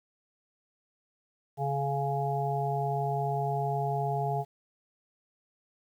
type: harmonic tone with a mistuned harmonic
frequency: 139.3 Hz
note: C#3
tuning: 9 cents sharp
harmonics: 1 / 3 / 5 / 6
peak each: -31 / -35 / -32 / -34 dBFS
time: 1.57-4.45 s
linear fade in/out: 50 ms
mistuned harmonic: 3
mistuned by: +16 cents
effects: 10-bit